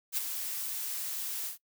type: noise with ADSR envelope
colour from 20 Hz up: blue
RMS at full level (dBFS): -29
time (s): 0.12-1.58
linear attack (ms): 53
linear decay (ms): 18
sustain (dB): -7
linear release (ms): 120
effects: noise-tail reverb RT60 0.1 s tail -21 dB re dry